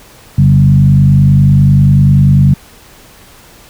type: tone with frequency modulation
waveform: sine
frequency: 138.59 Hz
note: C#3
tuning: in tune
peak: -3 dBFS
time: 0.38-2.54 s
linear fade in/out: 5 ms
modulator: 50.2 Hz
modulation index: 0.94
effects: pink hiss -39 dBFS RMS until 3.69 s